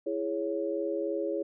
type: chord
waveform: sine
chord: C# minor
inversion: first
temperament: just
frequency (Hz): 332.6 / 415.8 / 554.4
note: E4 / G#4 / C#5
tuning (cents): +16 / +2 / 0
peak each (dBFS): -33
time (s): 0.06-1.43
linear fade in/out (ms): 10
effects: none